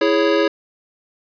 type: chord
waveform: square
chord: C# minor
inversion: first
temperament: equal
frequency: 329.6 / 415.3 / 554.4 Hz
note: E4 / G#4 / C#5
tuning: 0 / 0 / 0 cents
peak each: -19 dBFS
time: 0.01-0.48 s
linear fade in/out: 5 ms
effects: resampled to 11025 Hz + 8-bit

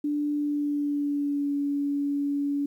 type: tone with pitch glide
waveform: sine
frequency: 293.7 to 284.7 Hz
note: D4 to C#4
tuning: 0 to +46 cents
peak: -24 dBFS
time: 0.04-2.66 s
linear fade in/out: 5 ms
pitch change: -54 cents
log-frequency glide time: 0.33-1.53 s
effects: 10-bit

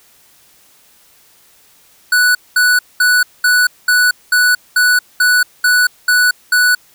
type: tone bursts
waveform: square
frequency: 1480 Hz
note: F#6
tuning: in tune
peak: -9 dBFS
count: 11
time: 2.12-6.75 s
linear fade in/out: 5 ms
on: 230 ms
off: 210 ms
effects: white hiss -49 dBFS RMS until 6.94 s

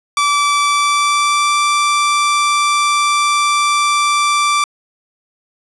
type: tone with pitch glide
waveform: sawtooth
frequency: 1159 to 1171.8 Hz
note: D6 to D6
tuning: -23 to -4 cents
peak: -8 dBFS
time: 0.17-4.64 s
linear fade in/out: 2 ms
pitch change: +19 cents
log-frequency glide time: 0.66-1.55 s
effects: resampled to 24000 Hz + 8-bit

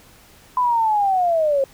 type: linear sweep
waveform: sine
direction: down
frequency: 1013 to 531 Hz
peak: -15 dBFS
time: 0.57-1.64 s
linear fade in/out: 2 ms
effects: pink hiss -49 dBFS RMS until 1.73 s

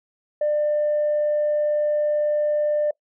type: tone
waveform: sine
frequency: 597 Hz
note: D5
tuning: 28 cents sharp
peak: -17 dBFS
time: 0.41-2.91 s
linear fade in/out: 5 ms
effects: noise-tail reverb RT60 0.1 s tail -23 dB re dry + tanh soft clip ceiling -15 dBFS

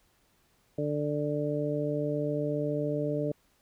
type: harmonic tone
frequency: 147.6 Hz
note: D3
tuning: 9 cents sharp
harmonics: 1 / 2 / 3 / 4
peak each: -33 / -33 / -33 / -33 dBFS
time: 0.78-3.32 s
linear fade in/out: 5 ms
effects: pink hiss -68 dBFS RMS until 3.61 s

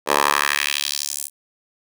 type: tone with high-pass filter sweep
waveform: 10% pulse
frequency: 72 Hz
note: D2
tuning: 34 cents flat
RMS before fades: -21 dBFS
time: 0.06-1.3 s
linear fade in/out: 50 ms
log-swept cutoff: 600 to 10000 Hz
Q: 1.7
effects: none

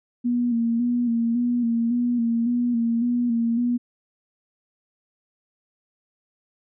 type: tone with vibrato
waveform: sine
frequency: 236.8 Hz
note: A#3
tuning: 27 cents sharp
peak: -19 dBFS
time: 0.24-3.78 s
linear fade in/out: 20 ms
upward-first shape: square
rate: 1.8 Hz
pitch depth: 39 cents each way
effects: none

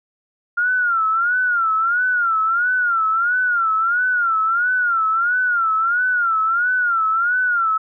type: tone with vibrato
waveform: sine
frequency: 1396.9 Hz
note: F6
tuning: in tune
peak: -15 dBFS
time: 0.57-7.78 s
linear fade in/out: 10 ms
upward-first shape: sine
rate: 1.5 Hz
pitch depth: 130 cents each way
effects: none

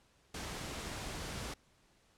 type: noise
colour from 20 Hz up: pink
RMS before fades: -42 dBFS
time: 0.34-1.54 s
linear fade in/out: 5 ms
effects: pink hiss -69 dBFS RMS until 2.17 s + low-pass 9000 Hz 12 dB/octave

